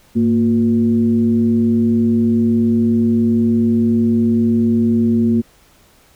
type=tone with frequency modulation; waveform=sine; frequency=230.5 Hz; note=A#3; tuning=19 cents flat; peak=-11 dBFS; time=0.15-5.42 s; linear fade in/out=20 ms; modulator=129 Hz; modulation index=0.57; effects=pink hiss -51 dBFS RMS until 6.15 s